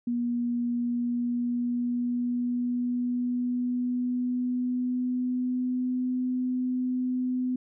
sine tone with pitch glide, 240 to 252.7 Hz, B3 to B3, -49 to +40 cents, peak -25 dBFS, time 0.07-7.56 s, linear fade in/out 5 ms, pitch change +89 cents, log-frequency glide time 0.73-6.14 s, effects none

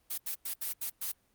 blue noise bursts at uneven times, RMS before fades -35 dBFS, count 6, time 0.1-0.18 / 0.26-0.35 / 0.45-0.54 / 0.61-0.73 / 0.81-0.9 / 1.01-1.12 s, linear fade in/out 10 ms, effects pink hiss -71 dBFS RMS until 1.34 s + Opus 32 kbps

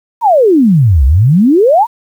sine exponential two-way sweep, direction down then up, 987.8 to 61.74 to 987.8 Hz, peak -4 dBFS, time 0.21-1.87 s, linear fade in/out 50 ms, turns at 1.05 s, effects 7-bit

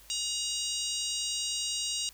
harmonic tone, 950 Hz, A#5, 33 cents sharp, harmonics 3 / 4 / 5 / 6 / 7 / 8 / 9, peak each -36 / -37 / -38 / -39 / -39 / -40 / -41 dBFS, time 0.1-2.09 s, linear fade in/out 0 ms, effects added 50 Hz sine -58 dBFS peak until 2.13 s + white hiss -56 dBFS RMS until 2.13 s

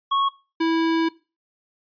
square tone pair in turn, 1102 / 327.6 Hz, C#6 / E4, -11 / -11 cents, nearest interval octave + major sixth, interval 2100 cents, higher first, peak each -19 dBFS, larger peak neither, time 0.11-0.29 / 0.6-1.09 s, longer second, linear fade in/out 10 ms, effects noise-tail reverb RT60 0.3 s tail -20 dB re dry + resampled to 11025 Hz

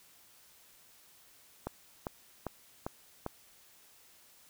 click train, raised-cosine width 1 ms, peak -21 dBFS, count 5, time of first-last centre 1.67-3.264 s, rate 2.51 Hz, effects white hiss -61 dBFS RMS until 4.49 s

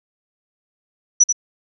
sine tone with echo, 5910 Hz, F#8, 3 cents flat, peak -7 dBFS, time 1.2-1.24 s, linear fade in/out 10 ms, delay 87 ms, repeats 1, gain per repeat -7 dB, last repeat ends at 1.327 s, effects none

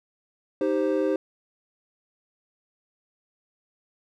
triangle chord, C minor, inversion first, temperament equal, 311.1 / 392 / 523.3 Hz, Eb4 / G4 / C5, 0 / 0 / 0 cents, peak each -24 dBFS, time 0.61-1.16 s, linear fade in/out 2 ms, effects none

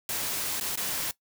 white noise with dropouts, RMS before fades -31 dBFS, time 0.09-1.11 s, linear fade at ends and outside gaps 1 ms, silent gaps 0.599-0.61 / 0.757-0.774 s, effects noise-tail reverb RT60 0.1 s tail -19 dB re dry

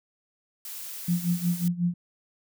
blue noise, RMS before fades -38 dBFS, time 0.65-1.68 s, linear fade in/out 2 ms
sine tone with tremolo, 174.61 Hz, F3, in tune, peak -20 dBFS, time 1.08-1.94 s, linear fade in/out 5 ms, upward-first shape sine, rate 5.5 Hz, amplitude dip 85%
effects none

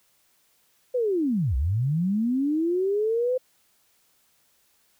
sine linear two-way sweep, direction down then up, 517 to 59 to 517 Hz, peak -21 dBFS, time 0.94-3.38 s, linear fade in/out 10 ms, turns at 1.56 s, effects white hiss -65 dBFS RMS until 4.99 s

